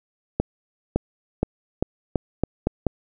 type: accelerating click train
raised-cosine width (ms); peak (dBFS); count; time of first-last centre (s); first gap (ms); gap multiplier
2; -6; 8; 0.4-2.867; 560; 0.84
effects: none